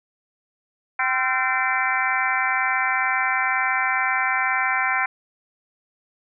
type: harmonic tone with a mistuned harmonic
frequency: 257.9 Hz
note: C4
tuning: 25 cents flat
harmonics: 3 / 4 / 5 / 6 / 7 / 8 / 9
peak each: -27 / -27 / -27 / -27 / -27 / -27 / -27 dBFS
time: 0.99-5.06 s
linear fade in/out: 5 ms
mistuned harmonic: 5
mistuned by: +91 cents
effects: none